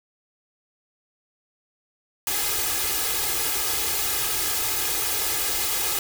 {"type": "noise with comb filter", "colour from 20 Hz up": "white", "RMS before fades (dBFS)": -25, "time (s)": [2.27, 5.99], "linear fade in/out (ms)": 2, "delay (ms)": 2.4, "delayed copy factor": 0.95, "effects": []}